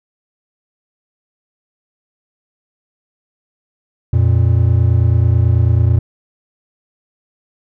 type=tone pair together; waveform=triangle; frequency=87.37 / 116.54 Hz; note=F2 / A#2; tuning=+1 / 0 cents; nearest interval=perfect fourth; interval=499 cents; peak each=-10 dBFS; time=4.13-5.99 s; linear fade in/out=5 ms; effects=none